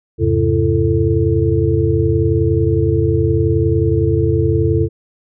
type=tone cluster; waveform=sine; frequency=82 / 101.2 / 132.5 / 335.8 / 441.3 Hz; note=E2 / G#2 / C3 / E4 / A4; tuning=-9 / -44 / +22 / +32 / +5 cents; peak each=-18 dBFS; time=0.18-4.89 s; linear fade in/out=50 ms; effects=none